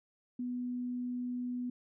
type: tone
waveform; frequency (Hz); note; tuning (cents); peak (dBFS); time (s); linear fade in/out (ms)
sine; 246.9; B3; 0; -34; 0.39-1.7; 5
effects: none